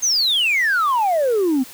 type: exponential sweep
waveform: sine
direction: down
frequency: 6530 to 246.2 Hz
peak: -13 dBFS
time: 0.02-1.64 s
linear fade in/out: 20 ms
effects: tanh soft clip ceiling -13 dBFS + white hiss -40 dBFS RMS until 1.73 s